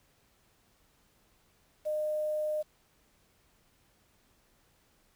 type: tone with quantisation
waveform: sine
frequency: 610 Hz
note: D#5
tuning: 34 cents flat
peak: -29 dBFS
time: 1.85-2.63 s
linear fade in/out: 20 ms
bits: 9
effects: pink hiss -68 dBFS RMS until 5.15 s